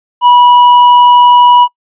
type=tone with tanh clipping; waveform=sine; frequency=976 Hz; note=B5; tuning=21 cents flat; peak=-3 dBFS; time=0.21-1.68 s; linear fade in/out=50 ms; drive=6 dB; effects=noise-tail reverb RT60 0.1 s tail -26 dB re dry + resampled to 8000 Hz